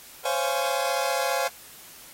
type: chord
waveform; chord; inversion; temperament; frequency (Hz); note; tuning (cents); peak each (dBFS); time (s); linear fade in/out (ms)
sawtooth; Db major seventh; third; just; 519.7 / 554.4 / 693 / 831.5; C5 / Db5 / F5 / Ab5; -12 / 0 / -14 / +2; -25; 0.25-1.48; 5
effects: white hiss -47 dBFS RMS until 2.13 s + AAC 48 kbps